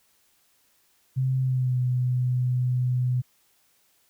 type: tone with pitch glide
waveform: sine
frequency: 130.81 to 125.48 Hz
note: C3 to B2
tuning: 0 to +28 cents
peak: -21 dBFS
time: 1.16-3.22 s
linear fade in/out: 20 ms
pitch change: -72 cents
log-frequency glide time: 1.4-1.79 s
effects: white hiss -65 dBFS RMS until 4.09 s

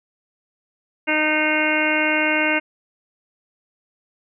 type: harmonic tone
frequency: 307.4 Hz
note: D#4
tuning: 21 cents flat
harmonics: 1 / 2 / 3 / 4 / 5 / 6 / 7 / 8 / 9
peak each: -24 / -25 / -28 / -34 / -24 / -32 / -22 / -28 / -25 dBFS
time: 1.07-2.6 s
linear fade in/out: 20 ms
effects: none

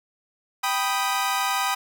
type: chord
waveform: sawtooth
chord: G augmented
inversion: none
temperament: equal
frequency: 784 / 987.8 / 1244.5 Hz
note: G5 / B5 / D#6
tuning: 0 / 0 / 0 cents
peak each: -23 dBFS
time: 0.63-1.75 s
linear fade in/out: 10 ms
effects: none

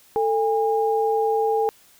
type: tone pair together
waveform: sine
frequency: 444.3 / 813 Hz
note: A4 / G#5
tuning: +17 / -37 cents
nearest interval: minor seventh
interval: 1046 cents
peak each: -20 / -22 dBFS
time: 0.16-1.69 s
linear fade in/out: 0 ms
effects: white hiss -54 dBFS RMS until 1.99 s

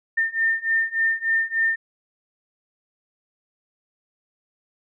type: beating tone pair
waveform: sine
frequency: 1807 / 1810.4 Hz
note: A6 / A6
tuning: +46 / +49 cents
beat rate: 3.4 Hz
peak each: -23 / -22 dBFS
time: 0.17-1.76 s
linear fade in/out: 10 ms
effects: none

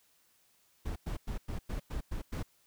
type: noise bursts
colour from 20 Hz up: brown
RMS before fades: -36 dBFS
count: 8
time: 0.85-2.43 s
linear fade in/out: 10 ms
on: 110 ms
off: 100 ms
effects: white hiss -69 dBFS RMS until 2.66 s

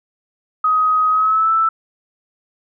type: tone with pitch glide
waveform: sine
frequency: 1259 to 1320.8 Hz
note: D#6 to E6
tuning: +20 to +3 cents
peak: -12 dBFS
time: 0.64-1.69 s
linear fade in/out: 5 ms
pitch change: +83 cents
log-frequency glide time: 1.1-1.51 s
effects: none

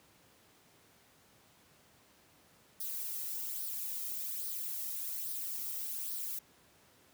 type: noise with flanger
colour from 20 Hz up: violet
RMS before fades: -39 dBFS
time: 2.8-6.39 s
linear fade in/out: 5 ms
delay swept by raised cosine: 0.2 to 1.6 ms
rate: 1.2 Hz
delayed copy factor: +0.5
effects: pink hiss -64 dBFS RMS until 7.13 s + high-pass 100 Hz 12 dB/octave

